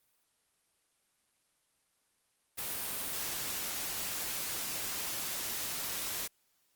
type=noise; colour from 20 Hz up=white; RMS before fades=-37 dBFS; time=2.57-6.28 s; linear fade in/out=20 ms; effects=white hiss -74 dBFS RMS until 6.75 s + Opus 32 kbps